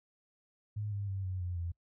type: tone with pitch steps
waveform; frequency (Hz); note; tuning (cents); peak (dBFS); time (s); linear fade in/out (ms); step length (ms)
sine; 105 / 100.78 / 96.73 / 92.84 / 89.11 / 85.53; G#2 / G2 / G2 / F#2 / F2 / F2; +19 / +48 / -23 / +6 / +35 / -36; -34; 0.76-1.72; 10; 160
effects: noise-tail reverb RT60 0.1 s tail -24 dB re dry